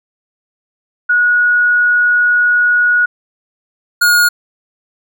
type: tone pair in turn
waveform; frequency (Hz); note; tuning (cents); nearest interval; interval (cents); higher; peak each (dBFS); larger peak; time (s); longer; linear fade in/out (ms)
sine / square; 1456 / 1436; F#6 / F6; -28 / +48; unison; 24; first; -8; neither; 1.09-3.06 / 4.01-4.29; first; 10
effects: none